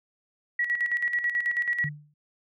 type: tone with tremolo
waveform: sine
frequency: 1926 Hz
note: B6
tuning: 44 cents flat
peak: -22 dBFS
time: 0.59-1.89 s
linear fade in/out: 5 ms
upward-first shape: square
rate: 9.2 Hz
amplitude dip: 60%
type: tone with exponential decay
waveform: sine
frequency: 148.4 Hz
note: D3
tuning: 18 cents sharp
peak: -26 dBFS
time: 1.84-2.14 s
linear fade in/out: 5 ms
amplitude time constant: 65 ms
effects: none